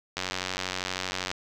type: click train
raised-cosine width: 0.2 ms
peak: -12 dBFS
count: 107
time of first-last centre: 0.17-1.315 s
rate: 92.6 Hz
effects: 9-bit

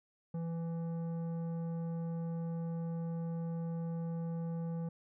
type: tone with tanh clipping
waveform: sine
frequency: 166.5 Hz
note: E3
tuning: 18 cents sharp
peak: -37 dBFS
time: 0.34-4.89 s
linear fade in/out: 5 ms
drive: 11 dB
effects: none

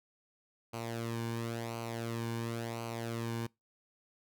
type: tone with flanger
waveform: sawtooth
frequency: 115.8 Hz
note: A#2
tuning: 11 cents flat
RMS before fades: -38 dBFS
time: 0.73-3.47 s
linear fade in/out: 10 ms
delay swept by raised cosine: 0.56 to 1.56 ms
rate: 0.95 Hz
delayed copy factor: -0.65
effects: noise-tail reverb RT60 0.2 s tail -24 dB re dry

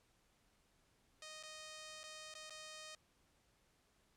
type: tone with dropouts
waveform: 5% pulse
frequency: 621 Hz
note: D#5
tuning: 3 cents flat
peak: -39 dBFS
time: 1.22-2.95 s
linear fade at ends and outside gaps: 2 ms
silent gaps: 1.428-1.434 / 2.033-2.038 / 2.34-2.351 / 2.497-2.505 s
effects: pink hiss -75 dBFS RMS until 4.16 s + low-pass 11000 Hz 12 dB/octave

